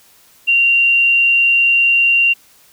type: tone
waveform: sine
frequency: 2765 Hz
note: F7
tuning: 18 cents flat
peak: -9 dBFS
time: 0.47-2.34 s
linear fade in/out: 20 ms
effects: white hiss -49 dBFS RMS until 2.72 s